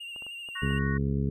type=tone with vibrato; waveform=triangle; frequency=2794 Hz; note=F7; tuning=in tune; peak=-36 dBFS; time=0-0.79 s; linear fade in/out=10 ms; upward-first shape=sine; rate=13 Hz; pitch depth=36 cents each way
type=clicks; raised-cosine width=1 ms; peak=-35 dBFS; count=5; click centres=0.162 / 0.223 / 0.266 / 0.488 / 0.707 s
type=chord; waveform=sine; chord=F# major; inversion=second; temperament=equal; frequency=1108.7 / 1480 / 1864.7 Hz; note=C#6 / F#6 / A#6; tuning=0 / 0 / 0 cents; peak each=-40 / -39 / -35 dBFS; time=0.55-0.98 s; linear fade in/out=10 ms
type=harmonic tone; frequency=69 Hz; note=C#2; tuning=7 cents flat; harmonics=1 / 2 / 3 / 4 / 5 / 6 / 7; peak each=-31 / -28 / -31 / -37 / -45 / -37 / -50 dBFS; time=0.62-1.3 s; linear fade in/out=5 ms
effects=none